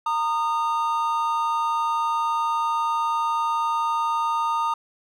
triangle tone pair together, 920 / 1228.1 Hz, A#5 / D#6, -23 / -23 cents, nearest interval perfect fourth, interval 500 cents, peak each -22 dBFS, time 0.06-4.74 s, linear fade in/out 5 ms, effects none

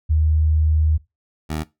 sine / 15% pulse tone pair in turn, 77.78 / 77.78 Hz, D#2 / D#2, 0 / 0 cents, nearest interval unison, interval 0 cents, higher neither, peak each -14 / -17 dBFS, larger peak first, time 0.09-0.98 / 1.49-1.64 s, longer first, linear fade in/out 20 ms, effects noise-tail reverb RT60 0.2 s tail -18 dB re dry

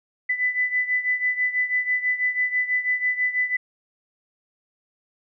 sine beating tone pair, 1995 / 2001.1 Hz, B6 / B6, +17 / +22 cents, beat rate 6.1 Hz, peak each -22 / -26 dBFS, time 0.29-3.57 s, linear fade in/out 10 ms, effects none

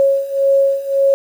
sine beating tone pair, 548 / 549.8 Hz, C#5 / C#5, -20 / -14 cents, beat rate 1.8 Hz, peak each -16 / -13 dBFS, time 0-1.14 s, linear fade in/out 0 ms, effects 7-bit

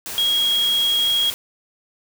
sine tone in noise, 3286 Hz, G#7, 19 cents flat, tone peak -16 dBFS, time 0.18-1.3 s, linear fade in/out 0 ms, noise white, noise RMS -30 dBFS, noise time 0.06-1.34 s, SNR +11 dB, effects none

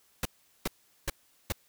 pink noise bursts, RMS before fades -30 dBFS, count 4, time 0.23-1.522 s, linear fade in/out 2 ms, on 23 ms, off 400 ms, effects white hiss -66 dBFS RMS until 1.68 s

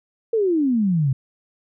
sine exponential sweep, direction down, 468.7 to 127.1 Hz, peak -16 dBFS, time 0.33-1.13 s, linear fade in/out 5 ms, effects none

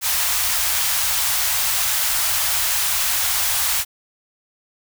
white band-stop noise, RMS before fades -20 dBFS, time 0.01-3.85 s, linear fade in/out 50 ms, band 100 to 700 Hz, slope 24 dB/octave, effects none

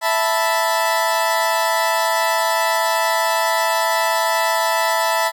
30% pulse chord, E suspended fourth, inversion none, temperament equal, 659.3 / 880 / 987.8 Hz, E5 / A5 / B5, 0 / 0 / 0 cents, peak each -18 dBFS, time 0.01-5.32 s, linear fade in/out 50 ms, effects none

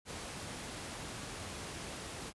pink noise, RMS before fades -43 dBFS, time 0.05-2.33 s, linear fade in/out 50 ms, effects high-pass 60 Hz 12 dB/octave + resampled to 24000 Hz

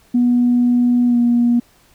sine tone with pitch glide, 243.7 to 239 Hz, B3 to A#3, -23 to +43 cents, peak -10 dBFS, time 0.14-1.6 s, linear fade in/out 10 ms, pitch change -34 cents, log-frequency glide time 1.07-1.17 s, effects tanh soft clip ceiling -6 dBFS + pink hiss -53 dBFS RMS until 1.94 s

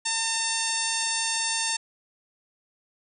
harmonic tone, 903 Hz, A5, 45 cents sharp, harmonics 1 / 2 / 3 / 4 / 5 / 6 / 7 / 8 / 9 / 10, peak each -34 / -34 / -34 / -34 / -34 / -34 / -34 / -34 / -34 / -34 dBFS, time 0.05-1.77 s, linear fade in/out 10 ms, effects none

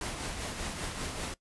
pink noise with tremolo, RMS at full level -35 dBFS, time 0.01-1.34 s, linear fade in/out 2 ms, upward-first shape triangle, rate 5.1 Hz, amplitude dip 45%, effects noise-tail reverb RT60 0.1 s tail -19 dB re dry + resampled to 24000 Hz

